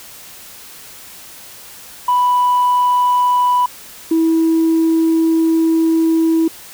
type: tone pair in turn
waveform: sine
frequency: 987.8 / 325.5 Hz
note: B5 / E4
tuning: 0 / -22 cents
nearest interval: octave + perfect fifth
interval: 1922 cents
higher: first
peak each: -9 / -9 dBFS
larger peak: neither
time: 2.08-3.66 / 4.11-6.48 s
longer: second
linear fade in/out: 5 ms
effects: tanh soft clip ceiling -8 dBFS + white hiss -37 dBFS RMS until 6.73 s